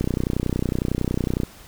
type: click train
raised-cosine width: 3 ms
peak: -9 dBFS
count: 45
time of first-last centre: 0.01-1.434 s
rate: 30.9 Hz
effects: pink hiss -46 dBFS RMS until 1.67 s